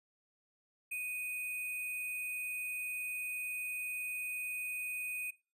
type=tone with sample-and-hold; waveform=sine; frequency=2489 Hz; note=D#7; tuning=in tune; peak=-36 dBFS; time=0.91-5.31 s; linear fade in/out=10 ms; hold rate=11025 Hz; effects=noise-tail reverb RT60 0.3 s tail -20 dB re dry + resampled to 32000 Hz